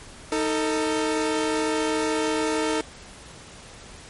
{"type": "tone pair together", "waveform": "sawtooth", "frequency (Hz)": [313.2, 447.1], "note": ["D#4", "A4"], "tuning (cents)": [11, 28], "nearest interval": "tritone", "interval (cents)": 617, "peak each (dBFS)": -21, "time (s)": [0.32, 2.81], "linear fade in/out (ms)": 2, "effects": ["pink hiss -44 dBFS RMS until 4.09 s", "MP3 48 kbps"]}